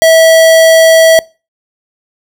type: tone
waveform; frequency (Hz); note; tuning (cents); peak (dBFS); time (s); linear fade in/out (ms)
square; 650; E5; -24; -3; 0.02-1.19; 0
effects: noise-tail reverb RT60 0.3 s tail -24 dB re dry